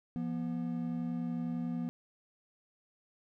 triangle tone pair together, 171.3 / 242.3 Hz, F3 / B3, -33 / -33 cents, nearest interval tritone, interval 600 cents, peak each -35 / -33 dBFS, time 0.16-1.89 s, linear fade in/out 0 ms, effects none

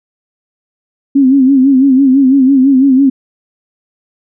sine tone with vibrato, 267.7 Hz, C4, 40 cents sharp, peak -4 dBFS, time 1.15-3.1 s, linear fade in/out 10 ms, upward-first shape sine, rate 6 Hz, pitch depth 82 cents each way, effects none

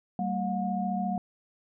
sine tone cluster, 192.7 / 227 / 720 Hz, G3 / A#3 / F#5, -29 / -46 / -47 cents, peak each -30 / -34 / -31 dBFS, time 0.19-1.18 s, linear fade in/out 2 ms, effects none

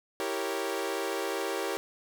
sawtooth chord, E diminished seventh, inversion none, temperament equal, 329.6 / 392 / 466.2 / 554.4 Hz, E4 / G4 / Bb4 / Db5, 0 / 0 / 0 / 0 cents, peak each -34 / -30 / -32 / -33 dBFS, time 0.2-1.77 s, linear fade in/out 0 ms, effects none

